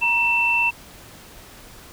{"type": "tone pair together", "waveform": "sine", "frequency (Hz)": [946, 2676], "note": ["A#5", "E7"], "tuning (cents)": [25, 25], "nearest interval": "octave + tritone", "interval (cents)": 1800, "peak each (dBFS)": [-24, -17], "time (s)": [0.01, 0.71], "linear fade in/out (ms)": 20, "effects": ["pink hiss -44 dBFS RMS until 1.92 s"]}